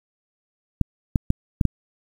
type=clicks; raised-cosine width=5 ms; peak=-5 dBFS; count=5; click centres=0.813 / 1.158 / 1.304 / 1.612 / 1.653 s; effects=7-bit

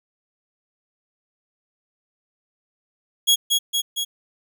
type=tone with echo; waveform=sawtooth; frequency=3319 Hz; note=G#7; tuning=2 cents flat; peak=-10 dBFS; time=3.27-3.36 s; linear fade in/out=20 ms; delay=230 ms; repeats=3; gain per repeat=-3 dB; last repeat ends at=4.05 s; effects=none

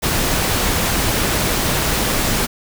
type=noise; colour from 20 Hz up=pink; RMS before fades=-18 dBFS; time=0.02-2.47 s; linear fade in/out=20 ms; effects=none

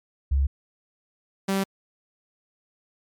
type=tone pair in turn; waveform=sine / sawtooth; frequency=68.7 / 194.31 Hz; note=C#2 / G3; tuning=-15 / -15 cents; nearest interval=octave + tritone; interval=1800 cents; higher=second; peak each=-18 dBFS; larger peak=neither; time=0.31-0.47 / 1.48-1.64 s; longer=neither; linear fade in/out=10 ms; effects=MP3 96 kbps

